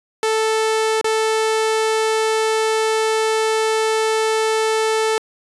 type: tone with dropouts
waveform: sawtooth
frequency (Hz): 440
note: A4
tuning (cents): 0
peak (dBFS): -12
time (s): 0.23-5.18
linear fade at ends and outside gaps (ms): 1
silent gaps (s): 1.013-1.044
effects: resampled to 24000 Hz